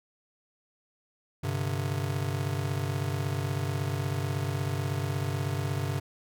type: chord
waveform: square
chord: G suspended fourth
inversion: none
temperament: just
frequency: 98 / 130.67 / 147 Hz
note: G2 / C3 / D3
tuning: 0 / -2 / +2 cents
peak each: -33 / -33 / -35 dBFS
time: 1.43-6 s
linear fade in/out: 10 ms
effects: none